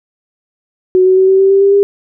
sine tone with pitch steps, 370 / 374.3 / 378.6 / 383 / 387.5 / 392 / 396.6 / 401.2 Hz, F#4 / F#4 / F#4 / G4 / G4 / G4 / G4 / G4, 0 / +20 / +40 / -40 / -20 / 0 / +20 / +40 cents, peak -5 dBFS, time 0.95-1.83 s, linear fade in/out 0 ms, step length 110 ms, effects none

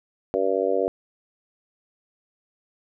harmonic tone, 96.3 Hz, G2, 30 cents flat, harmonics 3 / 4 / 5 / 6 / 7, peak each -31 / -26 / -24 / -26 / -29 dBFS, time 0.34-0.88 s, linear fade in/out 0 ms, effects none

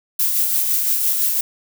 violet noise with tremolo, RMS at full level -17 dBFS, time 0.19-1.41 s, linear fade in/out 5 ms, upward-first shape sine, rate 5.9 Hz, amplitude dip 35%, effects none

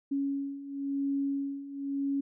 sine beating tone pair, 277.2 / 278.16 Hz, C#4 / C#4, 0 / +6 cents, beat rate 0.96 Hz, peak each -35 / -31 dBFS, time 0.11-2.21 s, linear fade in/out 10 ms, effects none

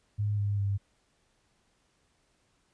sine tone with pitch steps, 103.83 / 101.75 / 99.72 Hz, G#2 / G#2 / G2, 0 / -35 / +30 cents, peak -26 dBFS, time 0.18-0.78 s, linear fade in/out 20 ms, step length 200 ms, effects pink hiss -71 dBFS RMS until 2.73 s + resampled to 22050 Hz

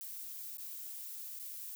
violet noise with dropouts, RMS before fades -45 dBFS, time 0.01-1.75 s, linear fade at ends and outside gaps 0 ms, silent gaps 0.571-0.583 / 1.39-1.397 s, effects none

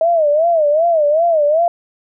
sine tone with vibrato, 633 Hz, D#5, 30 cents sharp, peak -10 dBFS, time 0.01-1.68 s, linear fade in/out 2 ms, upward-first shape sine, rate 2.6 Hz, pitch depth 150 cents each way, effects none

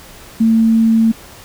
sine tone, 224.8 Hz, A3, 37 cents sharp, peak -8 dBFS, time 0.4-1.12 s, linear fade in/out 10 ms, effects pink hiss -38 dBFS RMS until 1.44 s

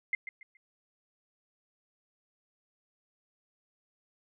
sine tone with echo, 2093 Hz, C7, in tune, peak -26 dBFS, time 0.13-0.15 s, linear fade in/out 2 ms, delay 140 ms, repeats 3, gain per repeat -11 dB, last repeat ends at 0.57 s, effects none

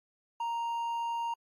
triangle tone with hard clipping, 932.3 Hz, A#5, in tune, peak -32 dBFS, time 0.4-1.34 s, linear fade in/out 5 ms, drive 7 dB, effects AAC 64 kbps

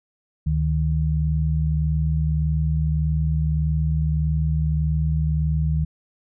sine tone pair together, 73 / 154.68 Hz, D2 / D#3, -10 / -10 cents, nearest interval octave + minor second, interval 1300 cents, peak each -21 dBFS, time 0.46-5.85 s, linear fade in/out 10 ms, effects none

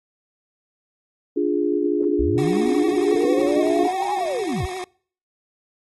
sine chord, D diminished, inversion none, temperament equal, 293.7 / 349.2 / 415.3 Hz, D4 / F4 / Ab4, 0 / 0 / 0 cents, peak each -22 / -22 / -23 dBFS, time 1.36-3.88 s, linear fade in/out 10 ms
sine linear two-way sweep, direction up then down, 51.9 to 830.6 to 51.9 Hz, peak -22 dBFS, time 2.19-4.66 s, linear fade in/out 5 ms, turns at 4.14 s
25% pulse tone with vibrato, 370 Hz, F#4, in tune, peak -24 dBFS, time 2.38-4.84 s, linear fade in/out 0 ms, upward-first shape triangle, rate 11 Hz, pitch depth 66 cents each way
effects noise-tail reverb RT60 0.5 s tail -26 dB re dry + AAC 32 kbps

